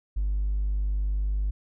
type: tone with hard clipping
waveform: sine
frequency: 49.93 Hz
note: G1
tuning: 33 cents sharp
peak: -24 dBFS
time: 0.16-1.51 s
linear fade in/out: 10 ms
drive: 1 dB
effects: none